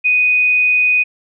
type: tone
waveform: sine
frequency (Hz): 2489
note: D#7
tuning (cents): 0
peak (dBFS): -10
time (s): 0.04-1.04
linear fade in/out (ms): 20
effects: none